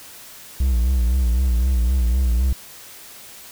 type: tone with vibrato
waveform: triangle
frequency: 61.74 Hz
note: B1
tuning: in tune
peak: -13 dBFS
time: 0.6-2.53 s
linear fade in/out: 5 ms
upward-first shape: sine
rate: 3.9 Hz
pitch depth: 110 cents each way
effects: white hiss -41 dBFS RMS until 3.51 s